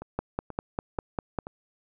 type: two click trains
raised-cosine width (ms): 1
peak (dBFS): -14 / -24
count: 7 / 4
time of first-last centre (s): 0.19-1.388 / 0.02-1.469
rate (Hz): 5.01 / 2.07
effects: none